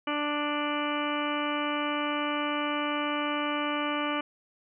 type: harmonic tone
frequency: 294.5 Hz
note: D4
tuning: 5 cents sharp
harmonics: 1 / 2 / 3 / 4 / 5 / 6 / 7 / 8 / 9 / 10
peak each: -32 / -35 / -37 / -33 / -39 / -43 / -43 / -37 / -48 / -38 dBFS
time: 0.07-4.21 s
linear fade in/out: 5 ms
effects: none